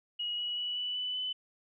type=tone with pitch steps; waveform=sine; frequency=2900 / 2922 / 2944 / 2966 / 2988 / 3011 Hz; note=F#7 / F#7 / F#7 / F#7 / F#7 / F#7; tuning=-35 / -22 / -9 / +4 / +16 / +30 cents; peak=-32 dBFS; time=0.19-1.33 s; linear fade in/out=10 ms; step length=190 ms; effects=none